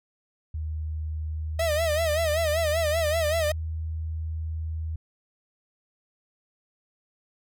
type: tone with pitch glide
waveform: sine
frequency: 77.9 to 79.81 Hz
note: D#2 to D#2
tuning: +3 to +45 cents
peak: -28 dBFS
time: 0.54-4.96 s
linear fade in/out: 5 ms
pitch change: +42 cents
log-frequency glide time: 1.22-3.15 s
type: tone with vibrato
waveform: 45% pulse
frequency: 631 Hz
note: D#5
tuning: 24 cents sharp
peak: -23 dBFS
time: 1.59-3.52 s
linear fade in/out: 5 ms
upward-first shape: sine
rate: 5.2 Hz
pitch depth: 110 cents each way
effects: none